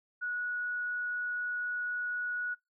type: tone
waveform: sine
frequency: 1463 Hz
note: F#6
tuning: 20 cents flat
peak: -32 dBFS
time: 0.21-2.55 s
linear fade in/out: 20 ms
effects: noise-tail reverb RT60 0.2 s tail -24 dB re dry